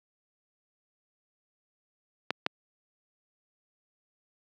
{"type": "clicks", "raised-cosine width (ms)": 0.3, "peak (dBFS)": [-11, -9], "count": 2, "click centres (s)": [2.306, 2.464], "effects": ["high-pass 200 Hz 12 dB/octave"]}